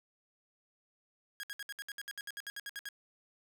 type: tone bursts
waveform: sawtooth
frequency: 1644 Hz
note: G#6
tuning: 18 cents flat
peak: -36 dBFS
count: 16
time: 1.4-2.888 s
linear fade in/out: 0 ms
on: 33 ms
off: 64 ms
effects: none